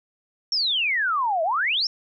sine exponential two-way sweep, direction down then up, 5600 to 623 to 5580 Hz, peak -20 dBFS, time 0.52-1.87 s, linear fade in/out 2 ms, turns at 1.43 s, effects none

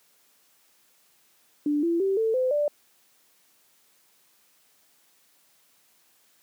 sine tone with pitch steps, 294.1 / 337.8 / 388.1 / 445.8 / 512.1 / 588.2 Hz, D4 / E4 / G4 / A4 / C5 / D5, +3 / +42 / -17 / +23 / -37 / +3 cents, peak -21 dBFS, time 1.66-2.68 s, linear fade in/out 2 ms, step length 170 ms, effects white hiss -63 dBFS RMS until 6.42 s + high-pass 150 Hz 12 dB/octave

